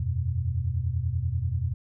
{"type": "chord", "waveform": "sine", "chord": "E suspended second", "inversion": "none", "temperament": "just", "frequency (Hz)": [82.41, 92.71, 123.61], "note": ["E2", "F#2", "B2"], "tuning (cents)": [0, 4, 2], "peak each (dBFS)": -29, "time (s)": [0, 1.74], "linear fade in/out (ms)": 5, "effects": []}